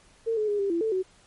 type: tone with pitch steps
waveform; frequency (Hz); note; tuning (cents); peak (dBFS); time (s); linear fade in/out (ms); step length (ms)
sine; 454.5 / 427.2 / 412 / 396.9 / 337.6 / 442.2 / 374.2; A#4 / G#4 / G#4 / G4 / E4 / A4 / F#4; -44 / +49 / -14 / +22 / +41 / +9 / +20; -23; 0.26-1.03; 20; 110
effects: pink hiss -58 dBFS RMS until 1.26 s + MP3 48 kbps